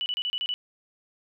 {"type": "tone bursts", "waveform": "sine", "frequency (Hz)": 2960, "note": "F#7", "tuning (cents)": 0, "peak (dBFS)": -26, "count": 7, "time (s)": [0.01, 0.54], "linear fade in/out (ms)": 0, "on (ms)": 50, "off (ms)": 30, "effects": []}